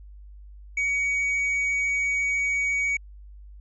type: tone with tanh clipping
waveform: triangle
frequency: 2253 Hz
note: C#7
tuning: 28 cents sharp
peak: -23 dBFS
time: 0.77-2.97 s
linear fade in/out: 5 ms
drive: 8 dB
effects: added 50 Hz sine -42 dBFS peak until 3.6 s + resampled to 22050 Hz